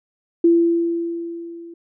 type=tone with level ramp; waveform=sine; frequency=337.9 Hz; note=E4; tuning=43 cents sharp; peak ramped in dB=-9 to -35 dBFS; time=0.44-1.74 s; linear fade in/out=5 ms; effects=none